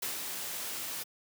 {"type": "noise with ADSR envelope", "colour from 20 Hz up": "white", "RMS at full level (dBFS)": -34, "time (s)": [0.02, 1.04], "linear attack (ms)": 7, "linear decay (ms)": 120, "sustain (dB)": -4, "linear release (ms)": 18, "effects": ["high-pass 150 Hz 12 dB/octave"]}